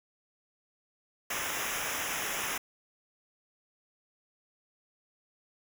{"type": "noise with comb filter", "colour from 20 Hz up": "pink", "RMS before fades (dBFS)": -34, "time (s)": [1.3, 2.58], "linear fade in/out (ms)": 5, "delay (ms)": 0.23, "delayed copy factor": -0.9, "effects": []}